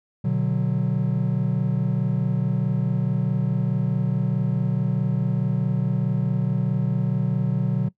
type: chord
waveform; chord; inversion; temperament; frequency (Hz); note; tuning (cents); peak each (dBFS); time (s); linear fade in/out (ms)
triangle; B minor; none; just; 123.47 / 148.16 / 185.21; B2 / D3 / F#3; 0 / +16 / +2; -22 / -22 / -22; 0.24-7.89; 10
effects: noise-tail reverb RT60 0.1 s tail -20 dB re dry + tanh soft clip ceiling -9 dBFS